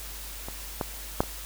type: clicks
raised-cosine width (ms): 1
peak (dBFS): -22 / -13 / -7 / -26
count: 4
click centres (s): 0.485 / 0.812 / 1.205 / 1.235
effects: added 50 Hz sine -41 dBFS peak until 1.45 s + white hiss -41 dBFS RMS until 1.45 s

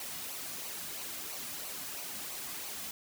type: noise with flanger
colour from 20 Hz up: white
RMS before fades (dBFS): -41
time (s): 0-2.91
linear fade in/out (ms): 2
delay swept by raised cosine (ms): 0.57 to 2.27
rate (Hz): 3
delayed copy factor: -0.5
effects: none

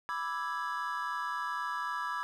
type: chord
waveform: triangle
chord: E dominant seventh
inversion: second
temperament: equal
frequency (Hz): 987.8 / 1174.7 / 1318.5 / 1661.2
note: B5 / D6 / E6 / G#6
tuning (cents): 0 / 0 / 0 / 0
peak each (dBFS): -36 / -36 / -38 / -37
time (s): 0.09-2.23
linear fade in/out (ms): 0
effects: none

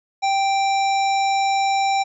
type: harmonic tone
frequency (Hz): 784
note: G5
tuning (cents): 0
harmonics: 1 / 3 / 5 / 7 / 9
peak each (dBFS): -17 / -27 / -31 / -34 / -36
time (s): 0.22-2.04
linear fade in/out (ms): 20
effects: none

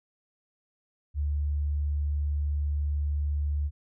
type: tone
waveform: sine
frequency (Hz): 73.1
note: D2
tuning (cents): -7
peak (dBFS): -25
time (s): 1.14-3.71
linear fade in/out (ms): 50
effects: none

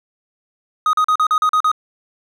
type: tone bursts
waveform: triangle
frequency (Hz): 1251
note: D#6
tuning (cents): +9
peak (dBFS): -10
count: 8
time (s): 0.86-1.716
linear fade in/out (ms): 2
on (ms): 72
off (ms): 40
effects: none

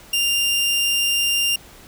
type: tone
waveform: sawtooth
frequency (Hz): 2794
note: F7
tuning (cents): 0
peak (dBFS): -14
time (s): 0.13-1.56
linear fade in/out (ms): 5
effects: pink hiss -45 dBFS RMS until 1.87 s

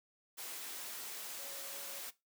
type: tone in noise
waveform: sine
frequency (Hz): 556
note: C#5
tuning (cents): +5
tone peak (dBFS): -55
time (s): 1.38-2.01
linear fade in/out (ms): 20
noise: white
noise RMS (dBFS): -45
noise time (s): 0.37-2.11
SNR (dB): -13
effects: noise-tail reverb RT60 0.2 s tail -17 dB re dry + high-pass 300 Hz 12 dB/octave

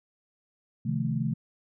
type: chord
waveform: sine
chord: F dominant seventh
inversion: second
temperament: equal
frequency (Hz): 130.81 / 155.56 / 174.61 / 220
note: C3 / Eb3 / F3 / A3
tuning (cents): 0 / 0 / 0 / 0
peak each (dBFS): -30 / -31 / -34 / -31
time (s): 0.85-1.34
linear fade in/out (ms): 10
effects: none

